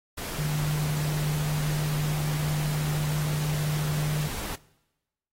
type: tone in noise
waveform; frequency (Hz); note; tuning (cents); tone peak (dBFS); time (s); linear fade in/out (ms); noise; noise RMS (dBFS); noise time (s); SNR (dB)
sine; 150.5; D3; +43; -25; 0.38-4.28; 10; pink; -35; 0.17-4.56; +7
effects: noise-tail reverb RT60 1.0 s tail -22 dB re dry + AAC 48 kbps